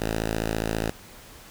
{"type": "tone", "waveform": "5% pulse", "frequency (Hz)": 54.8, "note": "A1", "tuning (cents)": -6, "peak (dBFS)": -14, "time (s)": [0, 0.9], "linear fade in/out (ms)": 5, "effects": ["pink hiss -47 dBFS RMS until 1.5 s"]}